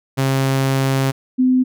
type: tone pair in turn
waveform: sawtooth / sine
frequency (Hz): 134.5 / 255.4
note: C3 / C4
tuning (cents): +48 / -42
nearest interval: major seventh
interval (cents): 1110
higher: second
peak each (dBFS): -11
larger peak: neither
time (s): 0.17-1.12 / 1.38-1.64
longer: first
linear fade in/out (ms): 20
effects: none